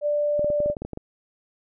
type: tone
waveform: sine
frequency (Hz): 589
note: D5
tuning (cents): +5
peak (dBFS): -20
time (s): 0.01-0.75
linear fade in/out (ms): 50
type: clicks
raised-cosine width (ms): 2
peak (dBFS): -19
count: 11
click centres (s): 0.394 / 0.445 / 0.502 / 0.603 / 0.66 / 0.7 / 0.768 / 0.82 / 0.85 / 0.933 / 0.974
effects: none